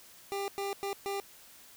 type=tone bursts at uneven times; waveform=25% pulse; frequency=397.7 Hz; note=G4; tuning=25 cents sharp; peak=-29 dBFS; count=4; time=0.32-0.48 / 0.58-0.73 / 0.83-0.93 / 1.06-1.2 s; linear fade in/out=0 ms; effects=white hiss -55 dBFS RMS until 1.76 s